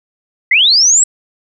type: linear sweep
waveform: sine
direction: up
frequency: 1937 to 7902 Hz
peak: -6 dBFS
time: 0.51-1.04 s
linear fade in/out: 5 ms
effects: none